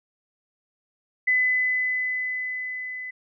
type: tone with level ramp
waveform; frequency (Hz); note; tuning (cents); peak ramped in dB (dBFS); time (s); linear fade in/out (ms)
sine; 2010; B6; +30; -17 to -32; 1.27-3.11; 10
effects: none